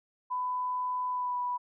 sine tone with pitch glide, 1000 to 985.1 Hz, B5 to B5, +21 to -5 cents, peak -29 dBFS, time 0.3-1.58 s, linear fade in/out 20 ms, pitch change -26 cents, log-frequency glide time 1.1-1.38 s, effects none

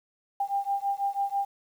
sine beating tone pair, 794 / 800.1 Hz, G5 / G5, +22 / +35 cents, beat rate 6.1 Hz, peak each -29 / -29 dBFS, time 0.4-1.45 s, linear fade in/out 5 ms, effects 9-bit

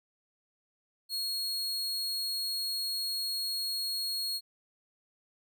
40% pulse tone, 4302 Hz, C8, 47 cents sharp, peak -30 dBFS, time 1.09-4.41 s, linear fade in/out 50 ms, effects none

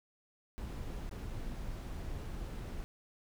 brown noise with dropouts, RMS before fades -41 dBFS, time 0.58-2.84 s, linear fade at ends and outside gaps 0 ms, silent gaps 1.094-1.112 / 1.301-1.305 s, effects none

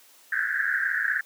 white band-pass noise, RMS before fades -26 dBFS, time 0.32-1.21 s, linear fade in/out 5 ms, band 1500 to 1800 Hz, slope 96 dB/octave, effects white hiss -55 dBFS RMS until 1.25 s + high-pass 300 Hz 12 dB/octave

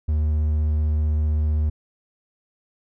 triangle tone, 76.3 Hz, D#2, 33 cents flat, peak -16 dBFS, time 0.08-1.7 s, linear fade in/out 10 ms, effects none

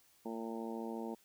harmonic tone, 113.8 Hz, A#2, 41 cents flat, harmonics 2 / 3 / 4 / 5 / 6 / 7 / 8, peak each -42 / -45 / -46 / -51 / -53 / -51 / -50 dBFS, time 0.25-1.15 s, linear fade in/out 10 ms, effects white hiss -68 dBFS RMS until 1.24 s

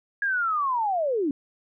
sine linear sweep, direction down, 1661.2 to 262.1 Hz, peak -22 dBFS, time 0.22-1.31 s, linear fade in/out 2 ms, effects none

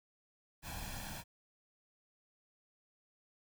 pink noise with comb filter, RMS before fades -44 dBFS, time 0.62-1.24 s, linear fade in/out 50 ms, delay 1.2 ms, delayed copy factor +0.7, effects none

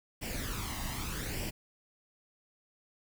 pink noise with flanger, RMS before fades -37 dBFS, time 0.21-1.51 s, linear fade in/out 20 ms, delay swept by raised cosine 0.38 to 1.04 ms, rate 0.82 Hz, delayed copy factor +0.65, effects none

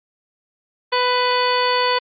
harmonic tone, 497 Hz, B4, 11 cents sharp, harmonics 1 / 2 / 3 / 4 / 5 / 6 / 7 / 9, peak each -21 / -19 / -27 / -27 / -29 / -27 / -30 / -26 dBFS, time 0.92-1.99 s, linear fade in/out 10 ms, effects Opus 32 kbps

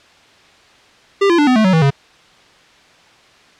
square tone with pitch steps, 397.2 / 341.8 / 294.1 / 253.1 / 217.8 / 187.45 / 161.31 / 138.82 Hz, G4 / F4 / D4 / B3 / A3 / F#3 / E3 / C#3, +23 / -37 / +3 / +43 / -17 / +23 / -37 / +3 cents, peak -10 dBFS, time 1.21-1.906 s, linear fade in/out 10 ms, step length 87 ms, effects white hiss -47 dBFS RMS until 3.59 s + low-pass 4000 Hz 12 dB/octave

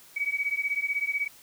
sine beating tone pair, 2261 / 2277 Hz, C#7 / C#7, +34 / +46 cents, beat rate 16 Hz, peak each -29 dBFS, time 0.16-1.28 s, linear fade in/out 10 ms, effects white hiss -53 dBFS RMS until 1.42 s

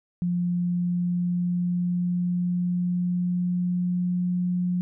sine tone with pitch glide, 176 to 178.87 Hz, F3 to F3, +14 to +42 cents, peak -22 dBFS, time 0.22-4.81 s, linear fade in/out 0 ms, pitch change +28 cents, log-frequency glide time 0.52-4.33 s, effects none

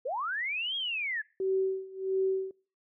sine linear two-way sweep, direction up then down, 453.8 to 3307 to 1671 Hz, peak -30 dBFS, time 0.05-1.22 s, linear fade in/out 10 ms, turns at 0.76 s
sine tone with tremolo, 381.7 Hz, G4, 46 cents flat, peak -24 dBFS, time 1.4-2.51 s, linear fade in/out 2 ms, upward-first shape sine, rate 1.5 Hz, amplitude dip 90%
effects noise-tail reverb RT60 0.4 s tail -24 dB re dry

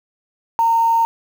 sine tone with quantisation, 917 Hz, A#5, 29 cents flat, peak -12 dBFS, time 0.59-1.05 s, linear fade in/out 0 ms, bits 6, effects none

